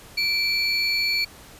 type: tone pair together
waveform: triangle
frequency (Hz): 2336 / 4410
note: D7 / C#8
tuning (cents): -10 / -10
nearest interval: major seventh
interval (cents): 1100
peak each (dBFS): -22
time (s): 0.17-1.25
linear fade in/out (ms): 10
effects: pink hiss -46 dBFS RMS until 1.59 s + resampled to 32000 Hz

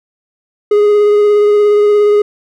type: tone with vibrato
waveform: triangle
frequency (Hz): 415.3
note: G#4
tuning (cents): 0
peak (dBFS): -4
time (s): 0.71-2.22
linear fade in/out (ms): 5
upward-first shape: triangle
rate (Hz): 17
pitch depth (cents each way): 18
effects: none

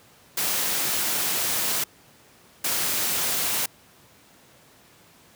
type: noise bursts at uneven times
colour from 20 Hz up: white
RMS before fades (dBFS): -25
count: 2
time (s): 0.37-1.84 / 2.64-3.66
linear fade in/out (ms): 5
effects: pink hiss -54 dBFS RMS until 5.35 s + high-pass 100 Hz 12 dB/octave

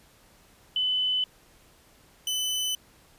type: tone pair in turn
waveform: sine / sawtooth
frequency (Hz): 3014 / 3014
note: F#7 / F#7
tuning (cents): +31 / +31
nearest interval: unison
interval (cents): 0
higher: neither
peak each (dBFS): -23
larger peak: neither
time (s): 0.76-1.24 / 2.27-2.75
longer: neither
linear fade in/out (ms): 2
effects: pink hiss -58 dBFS RMS until 3.18 s + resampled to 32000 Hz

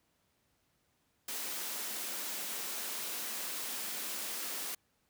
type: high-pass noise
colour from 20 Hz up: white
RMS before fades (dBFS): -39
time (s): 1.28-4.75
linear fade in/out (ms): 5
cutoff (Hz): 180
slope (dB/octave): 48
effects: pink hiss -75 dBFS RMS until 5.09 s + high-pass 60 Hz 12 dB/octave

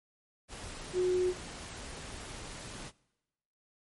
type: tone in noise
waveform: sine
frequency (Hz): 364.4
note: F#4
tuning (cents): -26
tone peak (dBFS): -26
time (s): 0.93-1.34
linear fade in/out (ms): 50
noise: pink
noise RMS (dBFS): -44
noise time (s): 0.48-2.92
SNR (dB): +15
effects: noise-tail reverb RT60 1.0 s tail -23 dB re dry + MP3 48 kbps

